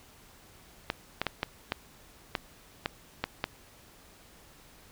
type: clicks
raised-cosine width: 0.3 ms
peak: -12 dBFS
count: 9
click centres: 0.901 / 1.216 / 1.267 / 1.431 / 1.721 / 2.352 / 2.859 / 3.24 / 3.441 s
effects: pink hiss -56 dBFS RMS until 4.91 s